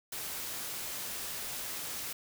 white noise, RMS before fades -39 dBFS, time 0.12-2.13 s, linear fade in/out 5 ms, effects none

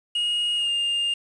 triangle tone with pitch glide, 2872 to 2813 Hz, F7 to F7, +48 to +12 cents, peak -20 dBFS, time 0.15-1.14 s, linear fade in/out 5 ms, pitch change -36 cents, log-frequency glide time 0.56-0.7 s, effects resampled to 24000 Hz + 8-bit

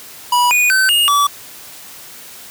square tone with pitch steps, 976 / 2462 / 1534 / 2848 / 1150 Hz, B5 / D#7 / G6 / F7 / D6, -21 / -19 / -38 / +33 / -37 cents, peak -11 dBFS, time 0.32-1.27 s, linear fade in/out 5 ms, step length 190 ms, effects white hiss -36 dBFS RMS until 2.5 s + high-pass 80 Hz 12 dB/octave

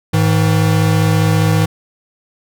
square tone pair together, 104.99 / 160 Hz, G#2 / D#3, +19 / +49 cents, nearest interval perfect fifth, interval 730 cents, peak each -14 dBFS, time 0.13-1.66 s, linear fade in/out 10 ms, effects none

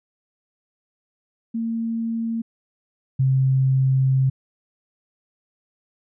sine tone pair in turn, 228.1 / 132.55 Hz, A#3 / C3, -37 / +23 cents, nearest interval major sixth, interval 940 cents, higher first, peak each -22 / -15 dBFS, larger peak second, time 1.54-2.42 / 3.19-4.3 s, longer second, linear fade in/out 10 ms, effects none

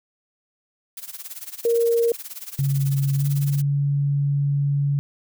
blue noise with tremolo, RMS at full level -33 dBFS, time 0.97-3.62 s, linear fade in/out 2 ms, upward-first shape sine, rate 18 Hz, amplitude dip 85%
sine tone, 466.2 Hz, A#4, in tune, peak -16 dBFS, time 1.65-2.12 s, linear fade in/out 2 ms
sine tone with pitch glide, 138.59 to 141.83 Hz, C#3 to C#3, 0 to +40 cents, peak -18 dBFS, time 2.59-4.99 s, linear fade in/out 0 ms, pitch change +40 cents, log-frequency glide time 3.15-3.28 s
effects none

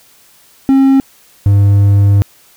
triangle tone pair in turn, 269.5 / 100.43 Hz, C#4 / G2, -49 / +42 cents, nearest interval octave + perfect fourth, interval 1709 cents, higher first, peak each -3 dBFS, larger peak neither, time 0.69-1 / 1.46-2.22 s, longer second, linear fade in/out 0 ms, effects white hiss -46 dBFS RMS until 2.56 s

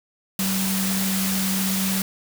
sine tone in noise, 191.4 Hz, G3, 41 cents flat, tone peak -23 dBFS, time 0.39-2.02 s, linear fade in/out 2 ms, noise white, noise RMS -26 dBFS, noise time 0.39-2.02 s, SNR 0 dB, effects none

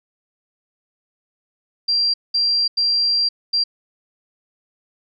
sine tone bursts at uneven times, 4738 Hz, D8, 14 cents sharp, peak -15 dBFS, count 4, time 1.88-2.14 / 2.34-2.68 / 2.77-3.29 / 3.53-3.64 s, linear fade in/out 10 ms, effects none

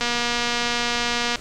click train, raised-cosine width 0.2 ms, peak -6 dBFS, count 323, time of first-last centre 0.01-1.357 s, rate 239 Hz, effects pink hiss -39 dBFS RMS until 1.4 s + low-pass 8000 Hz 12 dB/octave

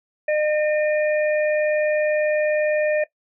harmonic tone, 607 Hz, D#5, 43 cents flat, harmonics 1 / 3 / 4, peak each -18 / -28 / -30 dBFS, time 0.28-3.04 s, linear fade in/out 5 ms, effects noise-tail reverb RT60 0.1 s tail -18 dB re dry

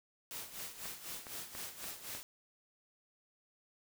white noise with tremolo, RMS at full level -43 dBFS, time 0.31-2.23 s, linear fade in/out 0 ms, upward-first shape sine, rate 4 Hz, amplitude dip 70%
clicks, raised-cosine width 0.5 ms, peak -32 dBFS, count 5, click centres 0.856 / 1.268 / 1.551 / 1.842 / 2.15 s
effects none

